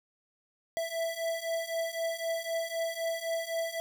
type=beating tone pair; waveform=square; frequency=659.3 / 663.2 Hz; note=E5 / E5; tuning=0 / +10 cents; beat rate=3.9 Hz; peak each=-36 / -34 dBFS; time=0.77-3.8 s; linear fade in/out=0 ms; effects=10-bit